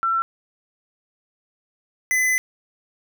sine / square tone pair in turn, 1347 / 2018 Hz, E6 / B6, +37 / +37 cents, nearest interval perfect fifth, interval 700 cents, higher second, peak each -18 / -18 dBFS, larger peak neither, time 0.03-0.22 / 2.11-2.38 s, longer second, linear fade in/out 0 ms, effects none

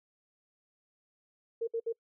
sine tone bursts, 458.5 Hz, A#4, 29 cents flat, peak -29 dBFS, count 3, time 1.61-1.927 s, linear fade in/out 10 ms, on 65 ms, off 61 ms, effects noise-tail reverb RT60 0.1 s tail -26 dB re dry

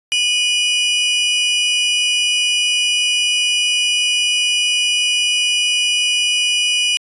40% pulse tone pair together, 2464 / 2939 Hz, D#7 / F#7, -17 / -12 cents, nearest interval minor third, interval 305 cents, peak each -18 / -15 dBFS, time 0.12-6.97 s, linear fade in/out 0 ms, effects resampled to 24000 Hz

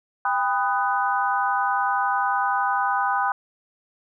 harmonic tone with a mistuned harmonic, 249.1 Hz, B3, 15 cents sharp, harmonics 3 / 4 / 5 / 6, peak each -24 / -25 / -26 / -27 dBFS, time 0.25-3.32 s, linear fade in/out 2 ms, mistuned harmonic 3, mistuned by +110 cents, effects none

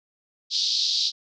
pink band-pass noise, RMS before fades -24 dBFS, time 0.5-1.12 s, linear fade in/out 50 ms, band 3700 to 5200 Hz, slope 48 dB/octave, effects none

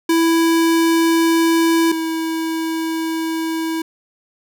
square tone pair in turn, 330.2 / 324.5 Hz, E4 / E4, +3 / -27 cents, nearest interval unison, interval 30 cents, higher first, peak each -13 / -20 dBFS, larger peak first, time 0.09-1.92 / 1.92-3.82 s, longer second, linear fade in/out 5 ms, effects none

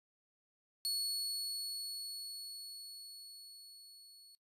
sawtooth tone with level ramp, 4388 Hz, C#8, 18 cents flat, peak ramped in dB -31 to -55 dBFS, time 0.85-4.35 s, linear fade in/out 0 ms, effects noise-tail reverb RT60 0.1 s tail -18 dB re dry + resampled to 32000 Hz

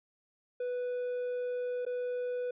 triangle tone with dropouts, 494.1 Hz, B4, 1 cent sharp, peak -30 dBFS, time 0.6-2.51 s, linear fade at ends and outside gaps 5 ms, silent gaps 1.852-1.864 s, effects resampled to 8000 Hz

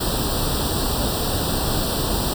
pink noise with comb filter, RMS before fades -22 dBFS, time 0-2.34 s, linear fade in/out 10 ms, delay 0.23 ms, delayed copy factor +0.95, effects none

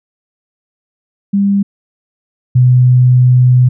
sine tone pair in turn, 199.5 / 125.68 Hz, G3 / B2, +31 / +31 cents, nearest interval minor sixth, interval 800 cents, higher first, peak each -8 / -4 dBFS, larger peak second, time 1.33-1.63 / 2.55-3.69 s, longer second, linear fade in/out 10 ms, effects none

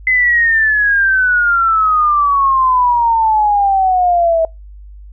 sine exponential sweep, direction down, 2046 to 646 Hz, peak -9 dBFS, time 0.07-4.45 s, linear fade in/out 2 ms, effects noise-tail reverb RT60 0.2 s tail -24 dB re dry + added 50 Hz sine -32 dBFS peak until 5.12 s

